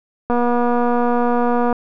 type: click train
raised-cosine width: 1 ms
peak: -6 dBFS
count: 345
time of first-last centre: 0.3-1.727 s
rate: 241 Hz
effects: none